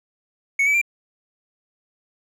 triangle tone with pitch steps, 2217 / 2293 / 2371 Hz, C#7 / D7 / D7, 0 / -42 / +16 cents, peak -14 dBFS, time 0.59-0.815 s, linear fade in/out 5 ms, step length 75 ms, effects none

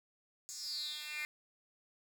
10% pulse tone with high-pass filter sweep, 300.6 Hz, D4, 40 cents sharp, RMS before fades -42 dBFS, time 0.49-1.25 s, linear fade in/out 0 ms, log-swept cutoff 6500 to 2200 Hz, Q 8.4, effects none

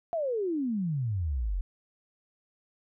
sine exponential sweep, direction down, 698.5 to 41.33 Hz, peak -27 dBFS, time 0.13-1.61 s, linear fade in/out 0 ms, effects none

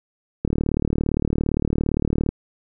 click train, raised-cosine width 3 ms, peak -8 dBFS, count 70, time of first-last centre 0.45-2.29 s, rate 37.5 Hz, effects none

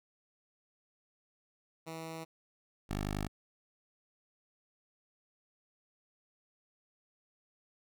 10% pulse tone pair in turn, 162.2 / 50.49 Hz, E3 / G#1, -28 / -48 cents, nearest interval octave + minor sixth, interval 2020 cents, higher first, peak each -33 / -26 dBFS, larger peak second, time 1.86-2.25 / 2.89-3.28 s, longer neither, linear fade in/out 20 ms, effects none

